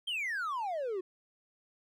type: exponential sweep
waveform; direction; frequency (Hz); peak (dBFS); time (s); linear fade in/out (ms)
triangle; down; 3235 to 355.8; -30; 0.07-1.01; 10
effects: tanh soft clip ceiling -26 dBFS